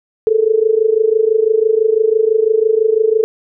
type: tone with amplitude modulation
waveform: sine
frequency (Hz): 440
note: A4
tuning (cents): 0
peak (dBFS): -6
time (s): 0.27-3.24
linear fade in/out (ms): 0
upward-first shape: sine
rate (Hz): 26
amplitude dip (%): 85
effects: none